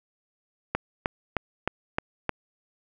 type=click train; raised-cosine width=0.5 ms; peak=-9 dBFS; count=6; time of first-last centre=0.75-2.293 s; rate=3.24 Hz; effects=none